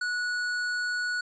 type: tone with hard clipping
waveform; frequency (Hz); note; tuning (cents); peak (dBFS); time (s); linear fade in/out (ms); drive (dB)
sine; 1467; F#6; -15; -29; 0.01-1.21; 5; 13
effects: resampled to 16000 Hz